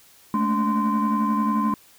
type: tone cluster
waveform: sine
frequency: 214.2 / 225.5 / 285.7 / 1037 Hz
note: A3 / A3 / D4 / C6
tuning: -46 / +43 / -48 / -16 cents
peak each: -21 / -28 / -26 / -22 dBFS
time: 0.34-1.74 s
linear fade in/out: 2 ms
effects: tanh soft clip ceiling -14 dBFS + white hiss -53 dBFS RMS until 1.98 s